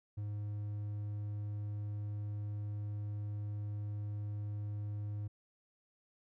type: tone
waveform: triangle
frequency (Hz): 103.83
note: G#2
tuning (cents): 0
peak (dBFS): -35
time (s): 0.17-5.28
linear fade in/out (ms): 10
effects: none